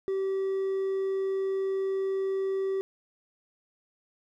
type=tone with hard clipping; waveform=triangle; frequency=386 Hz; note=G4; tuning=27 cents flat; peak=-27 dBFS; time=0.08-2.81 s; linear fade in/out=0 ms; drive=5 dB; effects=none